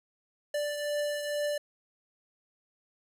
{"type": "beating tone pair", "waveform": "square", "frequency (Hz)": [587.3, 589.5], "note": ["D5", "D5"], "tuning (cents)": [0, 6], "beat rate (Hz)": 2.2, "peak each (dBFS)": [-31, -40], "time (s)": [0.54, 1.58], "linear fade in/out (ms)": 5, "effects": ["resampled to 32000 Hz"]}